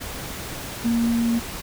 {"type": "tone in noise", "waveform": "sine", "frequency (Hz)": 233.1, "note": "A#3", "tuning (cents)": 0, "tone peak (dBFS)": -18, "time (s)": [0.84, 1.4], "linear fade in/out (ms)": 20, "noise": "pink", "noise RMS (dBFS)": -33, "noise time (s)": [0, 1.62], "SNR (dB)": 12, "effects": []}